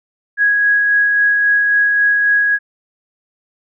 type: tone with tremolo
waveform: sine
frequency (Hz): 1659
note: G#6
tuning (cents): -2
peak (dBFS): -9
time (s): 0.37-2.59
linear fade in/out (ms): 50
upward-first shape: sine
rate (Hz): 3.7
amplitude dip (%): 25
effects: none